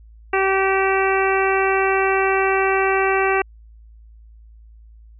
harmonic tone, 385.7 Hz, G4, 28 cents flat, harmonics 1 / 2 / 3 / 4 / 5 / 6 / 7, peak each -19 / -22 / -24 / -25 / -26 / -27 / -27 dBFS, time 0.33-3.42 s, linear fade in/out 5 ms, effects added 55 Hz sine -42 dBFS peak until 5.19 s

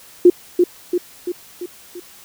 sine tone with echo, 354.4 Hz, F4, 25 cents sharp, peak -4 dBFS, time 0.25-0.3 s, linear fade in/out 5 ms, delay 340 ms, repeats 5, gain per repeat -5 dB, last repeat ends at 2 s, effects white hiss -44 dBFS RMS until 2.24 s

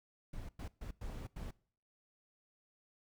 brown noise bursts at uneven times, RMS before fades -44 dBFS, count 5, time 0.33-0.49 / 0.59-0.68 / 0.81-0.91 / 1.01-1.27 / 1.36-1.51 s, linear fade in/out 5 ms, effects noise-tail reverb RT60 0.5 s tail -22 dB re dry

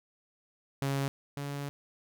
sawtooth tone pair in turn, 137.9 / 142.02 Hz, C#3 / C#3, -9 / +42 cents, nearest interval minor second, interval 51 cents, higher second, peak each -25 / -31 dBFS, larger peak first, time 0.82-1.08 / 1.37-1.69 s, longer second, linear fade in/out 0 ms, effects none

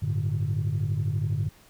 sine chord, G suspended second, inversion none, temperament just, 98 / 110.25 / 147 Hz, G2 / A2 / D3, 0 / +4 / +2 cents, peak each -27 dBFS, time 0.02-1.49 s, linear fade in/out 10 ms, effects tanh soft clip ceiling -19 dBFS + pink hiss -56 dBFS RMS until 1.69 s

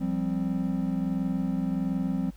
triangle chord, F suspended second, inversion none, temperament equal, 174.61 / 196 / 261.6 Hz, F3 / G3 / C4, 0 / 0 / 0 cents, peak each -28 dBFS, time 0-2.31 s, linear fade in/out 20 ms, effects added 50 Hz sine -45 dBFS peak until 2.36 s + pink hiss -60 dBFS RMS until 2.36 s

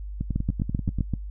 two click trains, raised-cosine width 5 ms, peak -15 / -12 dBFS, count 9 / 7, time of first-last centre 0.21-0.987 / 0.36-1.137 s, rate 10.3 / 7.72 Hz, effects noise-tail reverb RT60 0.1 s tail -23 dB re dry + added 50 Hz sine -32 dBFS peak until 1.3 s

